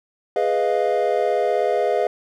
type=chord; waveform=triangle; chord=F half-diminished seventh; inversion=first; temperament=equal; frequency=415.3 / 493.9 / 622.3 / 698.5 Hz; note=Ab4 / Cb5 / Eb5 / F5; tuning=0 / 0 / 0 / 0 cents; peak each=-21 dBFS; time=0.36-2.07 s; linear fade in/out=2 ms; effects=none